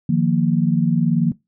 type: chord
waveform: sine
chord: Eb suspended second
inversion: none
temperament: equal with one note detuned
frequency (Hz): 154.4 / 174.61 / 233.1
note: Eb3 / F3 / Bb3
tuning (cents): -13 / 0 / 0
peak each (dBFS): -19 / -18 / -19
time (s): 0.09-1.32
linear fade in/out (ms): 5
effects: noise-tail reverb RT60 0.2 s tail -21 dB re dry